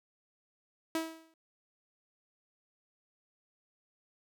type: tone with exponential decay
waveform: sawtooth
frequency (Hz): 323.7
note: E4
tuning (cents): -31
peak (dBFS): -25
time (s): 0.95-1.34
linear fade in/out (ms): 2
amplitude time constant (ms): 83
effects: none